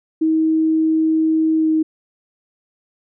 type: tone with pitch glide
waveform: sine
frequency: 318 to 315.3 Hz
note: D#4 to D#4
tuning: +38 to +23 cents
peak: -13 dBFS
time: 0.21-1.83 s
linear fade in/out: 10 ms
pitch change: -15 cents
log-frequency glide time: 1.57-1.68 s
effects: none